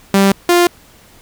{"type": "tone pair in turn", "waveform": "sawtooth", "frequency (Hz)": [196.3, 349.8], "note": ["G3", "F4"], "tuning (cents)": [3, 3], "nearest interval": "minor seventh", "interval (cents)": 1000, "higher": "second", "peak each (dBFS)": -4, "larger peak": "neither", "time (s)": [[0.14, 0.32], [0.49, 0.67]], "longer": "neither", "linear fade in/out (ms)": 2, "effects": ["pink hiss -45 dBFS RMS until 1.21 s"]}